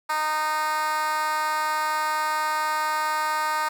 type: tone with high-pass filter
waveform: 10% pulse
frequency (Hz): 308.1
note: D#4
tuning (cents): -17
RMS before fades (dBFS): -25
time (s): 0.09-3.69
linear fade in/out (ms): 10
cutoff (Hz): 1000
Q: 2.8
effects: 9-bit